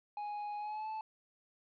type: tone with pitch glide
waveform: triangle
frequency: 830.6 to 872.9 Hz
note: G#5 to A5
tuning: 0 to -14 cents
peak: -36 dBFS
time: 0.17-1.01 s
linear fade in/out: 2 ms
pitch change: +86 cents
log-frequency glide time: 0.58-0.89 s
effects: resampled to 11025 Hz + 12-bit